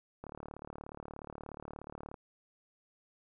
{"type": "click train", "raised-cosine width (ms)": 1, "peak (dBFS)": -30, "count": 71, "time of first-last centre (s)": [0.24, 2.142], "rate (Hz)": 36.8, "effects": []}